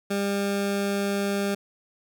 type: tone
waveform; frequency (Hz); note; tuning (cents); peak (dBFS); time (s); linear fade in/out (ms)
20% pulse; 200; G3; +35; -19; 0.1-1.55; 10
effects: none